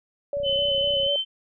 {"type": "tone with vibrato", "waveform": "sine", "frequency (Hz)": 561, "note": "C#5", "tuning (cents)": 21, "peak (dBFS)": -24, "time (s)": [0.33, 1.16], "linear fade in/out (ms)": 2, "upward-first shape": "square", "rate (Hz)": 4, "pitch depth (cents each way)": 28}
{"type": "click train", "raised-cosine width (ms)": 5, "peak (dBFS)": -31, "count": 23, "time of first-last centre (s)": [0.37, 1.064], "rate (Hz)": 31.7}
{"type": "tone with pitch glide", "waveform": "sine", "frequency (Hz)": [3037, 3087], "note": ["F#7", "G7"], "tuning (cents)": [44, -27], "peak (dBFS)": -22, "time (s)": [0.43, 1.25], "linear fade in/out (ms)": 50, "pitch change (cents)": 29, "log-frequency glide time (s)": [1.01, 1.11]}
{"effects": []}